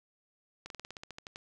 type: slowing click train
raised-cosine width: 0.2 ms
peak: -26 dBFS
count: 12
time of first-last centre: 0.66-1.359 s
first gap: 42 ms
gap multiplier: 1.08
effects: none